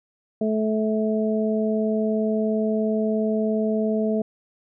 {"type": "harmonic tone", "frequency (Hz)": 217.1, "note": "A3", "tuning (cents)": -23, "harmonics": [1, 2, 3], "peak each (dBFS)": [-22, -25, -27], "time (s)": [0.41, 4.22], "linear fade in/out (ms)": 5, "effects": []}